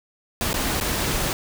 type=noise with dropouts; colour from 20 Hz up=pink; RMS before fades=-24 dBFS; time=0.41-1.33 s; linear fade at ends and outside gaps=1 ms; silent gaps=0.531-0.541 / 0.801-0.81 s; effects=none